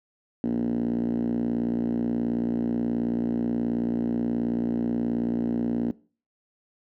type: tone with band-pass filter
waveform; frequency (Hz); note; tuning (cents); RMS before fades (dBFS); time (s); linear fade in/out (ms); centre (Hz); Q
5% pulse; 58.6; A#1; +10; -26; 0.44-5.91; 0; 250; 5.6
effects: noise-tail reverb RT60 0.4 s tail -21 dB re dry